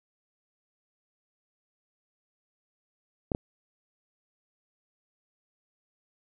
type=clicks; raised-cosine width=2 ms; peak=-15 dBFS; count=2; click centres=3.318 / 3.349 s; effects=none